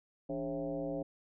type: tone with frequency modulation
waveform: sine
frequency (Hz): 414.8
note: G#4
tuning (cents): -2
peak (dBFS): -34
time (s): 0.29-1.03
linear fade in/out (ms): 10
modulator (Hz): 125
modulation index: 1.9
effects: none